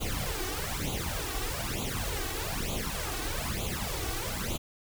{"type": "noise with flanger", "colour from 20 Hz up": "pink", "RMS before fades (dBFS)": -33, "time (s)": [0, 4.58], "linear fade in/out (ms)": 20, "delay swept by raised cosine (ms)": [0.28, 2.68], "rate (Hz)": 1.1, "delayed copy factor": 0.8, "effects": []}